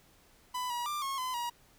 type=tone with pitch steps; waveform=45% pulse; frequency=998 / 962 / 1187 / 1088 / 1018 / 955 Hz; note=B5 / B5 / D6 / C#6 / C6 / A#5; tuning=+18 / -46 / +18 / -33 / -48 / +42 cents; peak=-33 dBFS; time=0.54-1.5 s; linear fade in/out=10 ms; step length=160 ms; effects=pink hiss -63 dBFS RMS until 1.78 s